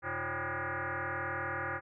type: tone with frequency modulation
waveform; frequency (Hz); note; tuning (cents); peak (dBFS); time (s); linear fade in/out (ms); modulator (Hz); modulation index
sine; 130.81; C3; 0; -33; 0.02-1.81; 50; 222; 7.9
effects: none